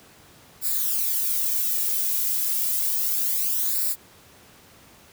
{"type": "noise with flanger", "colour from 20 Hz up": "violet", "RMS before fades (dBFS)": -24, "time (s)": [0.61, 3.96], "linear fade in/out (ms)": 50, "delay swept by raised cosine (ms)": [0.32, 2.22], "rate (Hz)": 0.31, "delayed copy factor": -0.7, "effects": ["pink hiss -51 dBFS RMS until 5.12 s", "high-pass 80 Hz 12 dB/octave"]}